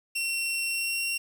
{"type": "tone with pitch glide", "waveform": "sawtooth", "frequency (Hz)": [2724, 2745], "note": ["F7", "F7"], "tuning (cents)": [-44, -31], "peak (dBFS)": -24, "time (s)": [0.15, 1.18], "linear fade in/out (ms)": 10, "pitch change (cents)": 13, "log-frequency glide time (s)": [0.67, 1.06], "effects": ["9-bit"]}